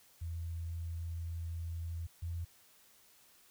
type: tone pair in turn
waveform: sine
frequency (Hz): 83.6 / 84.77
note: E2 / E2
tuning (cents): +25 / +49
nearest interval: unison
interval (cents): 24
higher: second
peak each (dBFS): -37 / -36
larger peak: second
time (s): 0.21-2.07 / 2.22-2.45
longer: first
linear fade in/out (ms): 10
effects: white hiss -64 dBFS RMS until 3.5 s